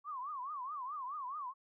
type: tone with vibrato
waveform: sine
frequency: 1105 Hz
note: C#6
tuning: 6 cents flat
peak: -39 dBFS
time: 0.04-1.54 s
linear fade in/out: 50 ms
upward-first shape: triangle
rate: 4.7 Hz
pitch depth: 230 cents each way
effects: none